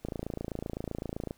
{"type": "click train", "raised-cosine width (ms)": 2, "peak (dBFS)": -21, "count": 36, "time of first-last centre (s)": [0.05, 1.309], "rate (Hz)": 27.8, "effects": ["pink hiss -64 dBFS RMS until 1.37 s"]}